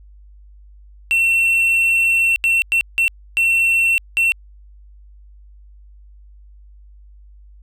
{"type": "tone bursts at uneven times", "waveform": "triangle", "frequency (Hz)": 2707, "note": "E7", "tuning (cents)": 45, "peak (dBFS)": -11, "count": 6, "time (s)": [[1.11, 2.36], [2.44, 2.62], [2.72, 2.81], [2.98, 3.08], [3.37, 3.98], [4.17, 4.32]], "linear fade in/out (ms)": 0, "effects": ["added 50 Hz sine -41 dBFS peak until 7.62 s"]}